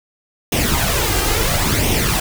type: noise with flanger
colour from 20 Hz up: pink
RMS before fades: -17 dBFS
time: 0.52-2.2 s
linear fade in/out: 5 ms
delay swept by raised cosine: 0.33 to 2.53 ms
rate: 0.73 Hz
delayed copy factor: +0.6
effects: none